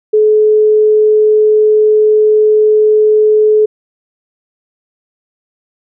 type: tone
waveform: sine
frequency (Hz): 428.1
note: A4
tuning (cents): -47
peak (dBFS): -5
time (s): 0.13-3.66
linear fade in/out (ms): 10
effects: none